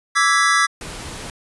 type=chord; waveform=square; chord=E dominant seventh; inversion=third; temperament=equal with one note detuned; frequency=1159.2 / 1318.5 / 1661.2 / 1975.5 Hz; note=D6 / E6 / G#6 / B6; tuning=-23 / 0 / 0 / 0 cents; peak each=-20 dBFS; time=0.15-0.67 s; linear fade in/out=20 ms
type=noise; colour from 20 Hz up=pink; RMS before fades=-32 dBFS; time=0.81-1.3 s; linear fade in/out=2 ms
effects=resampled to 24000 Hz